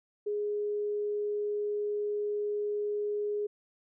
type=tone; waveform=sine; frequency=415.3 Hz; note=G#4; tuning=in tune; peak=-29 dBFS; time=0.26-3.47 s; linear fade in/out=10 ms; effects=none